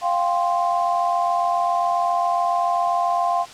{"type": "chord", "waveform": "sine", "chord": "F suspended second", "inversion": "none", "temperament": "just", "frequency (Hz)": [698.5, 785.8, 1047.7], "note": ["F5", "G5", "C6"], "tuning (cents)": [0, 4, 2], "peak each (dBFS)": [-20, -25, -23], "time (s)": [0.01, 3.46], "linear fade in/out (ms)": 50, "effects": ["white hiss -40 dBFS RMS until 3.53 s", "low-pass 6000 Hz 12 dB/octave"]}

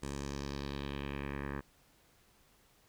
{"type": "tone with low-pass filter sweep", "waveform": "10% pulse", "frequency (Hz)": 70, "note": "C#2", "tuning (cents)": 18, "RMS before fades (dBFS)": -40, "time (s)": [0.02, 1.61], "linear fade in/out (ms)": 10, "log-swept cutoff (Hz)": [8600, 1600], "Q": 2.3, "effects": ["pink hiss -67 dBFS RMS until 2.88 s"]}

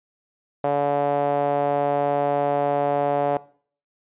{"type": "tone with band-pass filter", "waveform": "sawtooth", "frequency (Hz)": 143.2, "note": "D3", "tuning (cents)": -43, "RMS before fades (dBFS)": -22, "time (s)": [0.64, 3.37], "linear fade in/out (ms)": 2, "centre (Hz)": 640, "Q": 3.7, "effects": ["noise-tail reverb RT60 0.5 s tail -20 dB re dry", "resampled to 8000 Hz"]}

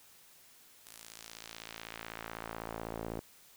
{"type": "tone with band-pass filter sweep", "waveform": "sawtooth", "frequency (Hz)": 56, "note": "A1", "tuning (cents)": 31, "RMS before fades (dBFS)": -45, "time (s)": [0.86, 3.2], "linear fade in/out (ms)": 5, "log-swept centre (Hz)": [11000, 440], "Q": 0.88, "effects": ["white hiss -60 dBFS RMS until 3.56 s"]}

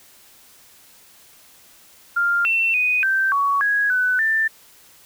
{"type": "tone with pitch steps", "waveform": "sine", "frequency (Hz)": [1398, 2695, 2489, 1560, 1122, 1658, 1499, 1780], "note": ["F6", "E7", "D#7", "G6", "C#6", "G#6", "F#6", "A6"], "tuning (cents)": [1, 38, 0, -9, 21, -3, 22, 20], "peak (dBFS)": -16, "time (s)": [2.16, 4.48], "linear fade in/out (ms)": 10, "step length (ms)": 290, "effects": ["white hiss -50 dBFS RMS until 5.05 s"]}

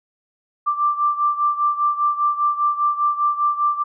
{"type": "beating tone pair", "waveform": "sine", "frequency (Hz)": [1177, 1182], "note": ["D6", "D6"], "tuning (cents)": [3, 11], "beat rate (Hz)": 5, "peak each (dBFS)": [-18, -22], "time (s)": [0.66, 3.84], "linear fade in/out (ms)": 20, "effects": []}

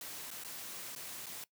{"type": "noise with dropouts", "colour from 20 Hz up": "white", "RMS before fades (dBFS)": -45, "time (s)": [0.01, 1.44], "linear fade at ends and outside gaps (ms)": 2, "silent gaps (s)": [[0.305, 0.312], [0.438, 0.446], [0.951, 0.96], [1.26, 1.265]], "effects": ["noise-tail reverb RT60 0.1 s tail -20 dB re dry", "high-pass 100 Hz 12 dB/octave"]}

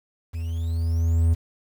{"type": "tone with level ramp", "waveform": "triangle", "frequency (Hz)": 82.8, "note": "E2", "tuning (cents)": 8, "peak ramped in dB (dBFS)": [-25, -13], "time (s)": [0.33, 1.35], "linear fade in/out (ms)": 20, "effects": ["8-bit"]}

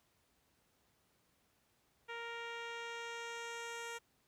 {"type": "tone with low-pass filter sweep", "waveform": "10% pulse", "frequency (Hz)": 466.2, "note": "A#4", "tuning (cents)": 0, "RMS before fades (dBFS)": -45, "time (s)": [2.08, 3.99], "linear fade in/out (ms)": 20, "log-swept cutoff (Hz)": [2800, 9600], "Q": 1, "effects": ["pink hiss -75 dBFS RMS until 4.27 s", "high-pass 60 Hz 12 dB/octave"]}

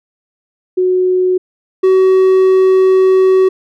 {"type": "tone pair in turn", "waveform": ["sine", "triangle"], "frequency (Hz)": [367.5, 377], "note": ["F#4", "F#4"], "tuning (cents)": [-12, 32], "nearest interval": "unison", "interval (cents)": 44, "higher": "second", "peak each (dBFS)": [-9, -4], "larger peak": "second", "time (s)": [[0.77, 1.38], [1.83, 3.49]], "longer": "second", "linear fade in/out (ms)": 10, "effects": []}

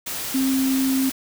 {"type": "tone in noise", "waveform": "sine", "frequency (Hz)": 265.4, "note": "C4", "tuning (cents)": 25, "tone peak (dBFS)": -18, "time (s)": [0.34, 1.1], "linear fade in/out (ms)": 10, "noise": "white", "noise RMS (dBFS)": -29, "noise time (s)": [0.06, 1.12], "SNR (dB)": 8, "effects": []}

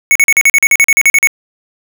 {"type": "tone bursts", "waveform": "square", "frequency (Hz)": 2217, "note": "C#7", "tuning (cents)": 0, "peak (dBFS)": -5, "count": 14, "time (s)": [0.11, 1.272], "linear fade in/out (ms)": 0, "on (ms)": 44, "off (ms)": 42, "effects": []}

